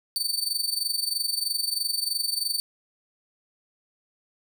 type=tone with amplitude modulation; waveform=sawtooth; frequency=4553 Hz; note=C#8; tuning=45 cents sharp; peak=-19 dBFS; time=0.16-2.6 s; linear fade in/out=0 ms; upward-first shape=sine; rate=23.1 Hz; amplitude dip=80%; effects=10-bit